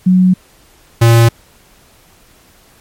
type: tone pair in turn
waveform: sine / square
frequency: 184.1 / 115.98 Hz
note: F#3 / A#2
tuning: -8 / -8 cents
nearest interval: minor sixth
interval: 800 cents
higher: first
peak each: -5 dBFS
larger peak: neither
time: 0.06-0.34 / 1.01-1.29 s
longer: neither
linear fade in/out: 10 ms
effects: pink hiss -47 dBFS RMS until 2.8 s + MP3 64 kbps